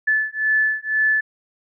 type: beating tone pair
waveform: sine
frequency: 1737 / 1739 Hz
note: A6 / A6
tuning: -23 / -21 cents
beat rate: 2 Hz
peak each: -20 dBFS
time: 0.07-1.21 s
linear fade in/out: 10 ms
effects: none